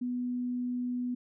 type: tone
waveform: sine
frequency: 246.9 Hz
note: B3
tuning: in tune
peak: -30 dBFS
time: 0.01-1.15 s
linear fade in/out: 10 ms
effects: none